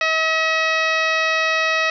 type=harmonic tone; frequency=640 Hz; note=D#5; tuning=49 cents sharp; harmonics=1 / 2 / 3 / 4 / 5 / 6 / 7 / 8 / 9; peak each=-24 / -23 / -21 / -22 / -34 / -29 / -34 / -34 / -37 dBFS; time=0.01-1.9 s; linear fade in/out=2 ms; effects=none